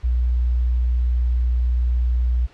sine tone, 60.7 Hz, B1, 29 cents flat, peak -16 dBFS, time 0.03-2.47 s, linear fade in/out 20 ms, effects pink hiss -51 dBFS RMS until 2.53 s + low-pass 4000 Hz 12 dB/octave

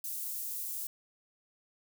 white high-pass noise, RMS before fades -38 dBFS, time 0.04-0.87 s, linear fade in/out 2 ms, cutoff 9900 Hz, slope 12 dB/octave, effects none

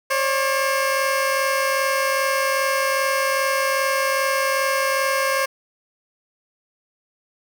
15% pulse tone pair together, 538.5 / 581 Hz, C5 / D5, +50 / -19 cents, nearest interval minor second, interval 131 cents, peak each -13 / -20 dBFS, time 0.1-5.46 s, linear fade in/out 10 ms, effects none

